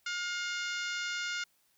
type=harmonic tone with a mistuned harmonic; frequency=711 Hz; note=F5; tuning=31 cents sharp; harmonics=2 / 3 / 4 / 5 / 6 / 7 / 8 / 9 / 10; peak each=-36 / -40 / -42 / -44 / -46 / -47 / -48 / -49 / -50 dBFS; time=0.06-1.44 s; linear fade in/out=5 ms; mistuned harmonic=8; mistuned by=-17 cents; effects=white hiss -71 dBFS RMS until 1.77 s